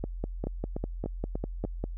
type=two click trains; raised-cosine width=2 ms; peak=-19 / -18 dBFS; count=5 / 10; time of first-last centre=0.47-1.65 / 0.04-1.84 s; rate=3.39 / 5 Hz; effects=added 43 Hz sine -34 dBFS peak until 1.97 s